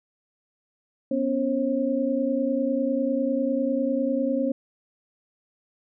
sine tone cluster, 247.6 / 277.6 / 538 Hz, B3 / C#4 / C5, +5 / +3 / +48 cents, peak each -26 dBFS, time 1.11-4.52 s, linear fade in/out 5 ms, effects none

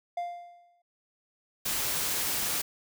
triangle tone with exponential decay, 698.5 Hz, F5, in tune, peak -26 dBFS, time 0.17-0.82 s, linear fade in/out 5 ms, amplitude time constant 140 ms
white noise, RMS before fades -30 dBFS, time 1.65-2.62 s, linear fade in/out 10 ms
effects none

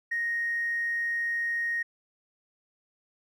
triangle tone with tanh clipping, 1867 Hz, A#6, 2 cents sharp, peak -26 dBFS, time 0.11-1.83 s, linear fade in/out 10 ms, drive 1 dB, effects none

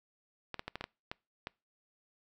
clicks, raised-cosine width 0.3 ms, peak -22 dBFS, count 8, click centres 0.543 / 0.594 / 0.68 / 0.756 / 0.81 / 0.841 / 1.115 / 1.471 s, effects noise-tail reverb RT60 0.3 s tail -26 dB re dry

